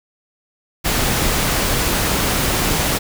pink noise, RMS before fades -18 dBFS, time 0.84-2.99 s, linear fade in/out 20 ms, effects none

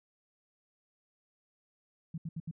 sine tone bursts, 163.1 Hz, E3, 18 cents flat, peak -35 dBFS, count 4, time 2.14-2.512 s, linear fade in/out 5 ms, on 39 ms, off 72 ms, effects none

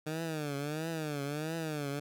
15% pulse tone with vibrato, 152.2 Hz, D#3, 38 cents flat, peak -28 dBFS, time 0.06-2 s, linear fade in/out 10 ms, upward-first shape triangle, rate 1.5 Hz, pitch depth 160 cents each way, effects none

